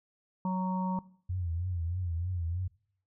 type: harmonic tone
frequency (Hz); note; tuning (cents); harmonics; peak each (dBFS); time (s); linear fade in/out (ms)
185.7; F#3; +7; 1 / 3 / 5 / 6; -29 / -44 / -35 / -46; 0.45-0.99; 2
type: tone with vibrato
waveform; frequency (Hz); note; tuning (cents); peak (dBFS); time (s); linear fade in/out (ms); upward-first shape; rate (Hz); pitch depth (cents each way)
sine; 87.31; F2; 0; -30; 1.29-2.68; 10; triangle; 3.2; 120
effects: noise-tail reverb RT60 0.6 s tail -21 dB re dry